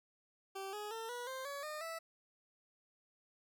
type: tone with pitch steps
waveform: 20% pulse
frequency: 388.1 / 418.4 / 451 / 486.2 / 524.1 / 564.9 / 609 / 656.5 Hz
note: G4 / G#4 / A4 / B4 / C5 / C#5 / D#5 / E5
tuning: -17 / +13 / +43 / -27 / +3 / +33 / -37 / -7 cents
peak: -37 dBFS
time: 0.55-1.99 s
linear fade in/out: 10 ms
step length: 180 ms
effects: none